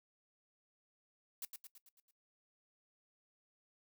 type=noise with echo; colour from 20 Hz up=blue; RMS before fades=-43 dBFS; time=1.42-1.45 s; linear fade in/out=2 ms; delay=110 ms; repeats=6; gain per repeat=-5 dB; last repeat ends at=2.11 s; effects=noise-tail reverb RT60 0.1 s tail -18 dB re dry